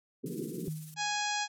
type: band-pass noise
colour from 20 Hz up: white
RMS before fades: -38 dBFS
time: 0.23-0.69 s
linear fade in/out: 10 ms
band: 130 to 450 Hz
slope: 96 dB/octave
type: noise with tremolo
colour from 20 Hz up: violet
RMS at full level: -43 dBFS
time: 0.26-0.94 s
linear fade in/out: 0 ms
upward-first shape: triangle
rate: 18 Hz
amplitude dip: 55%
type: tone with exponential decay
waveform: sine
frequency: 155.56 Hz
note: D#3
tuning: in tune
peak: -31 dBFS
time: 0.68-1.24 s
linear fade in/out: 0 ms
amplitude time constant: 120 ms
type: harmonic tone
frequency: 830.6 Hz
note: G#5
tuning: in tune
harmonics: 1 / 2 / 3 / 4 / 5 / 6 / 7 / 8 / 9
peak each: -34 / -37 / -39 / -40 / -41 / -42 / -42 / -43 / -44 dBFS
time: 0.96-1.48 s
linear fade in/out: 50 ms
effects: low-pass 12000 Hz 12 dB/octave